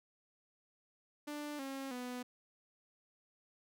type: tone with pitch steps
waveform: sawtooth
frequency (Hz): 295.2 / 270.7 / 248.2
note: D4 / C#4 / B3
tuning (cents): +9 / -41 / +9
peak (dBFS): -37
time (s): 1.27-2.23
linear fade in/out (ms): 10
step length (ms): 320
effects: none